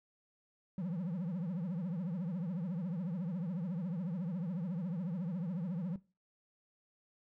triangle tone with vibrato, 175.8 Hz, F3, 12 cents sharp, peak -33 dBFS, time 0.78-5.96 s, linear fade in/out 2 ms, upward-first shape triangle, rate 14 Hz, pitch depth 230 cents each way, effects noise-tail reverb RT60 0.3 s tail -18 dB re dry

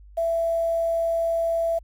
sine tone with quantisation, 666 Hz, E5, 18 cents sharp, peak -20 dBFS, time 0.17-1.79 s, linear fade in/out 10 ms, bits 8, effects added 50 Hz sine -44 dBFS peak until 1.83 s + MP3 96 kbps

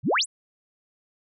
sine exponential sweep, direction up, 98.8 to 11000 Hz, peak -19 dBFS, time 0.03-0.26 s, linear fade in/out 50 ms, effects none

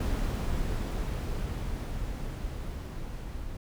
brown noise with level ramp, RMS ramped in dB -28 to -39 dBFS, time 0-3.57 s, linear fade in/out 5 ms, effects none

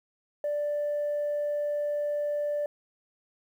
sine tone, 587.3 Hz, D5, in tune, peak -25 dBFS, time 0.44-2.66 s, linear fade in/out 2 ms, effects tanh soft clip ceiling -24 dBFS + 10-bit

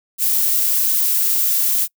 violet noise, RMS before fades -17 dBFS, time 0.18-1.88 s, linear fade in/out 50 ms, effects noise-tail reverb RT60 0.1 s tail -26 dB re dry

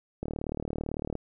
click train, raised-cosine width 2 ms, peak -19 dBFS, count 36, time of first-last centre 0.23-1.153 s, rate 37.9 Hz, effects none

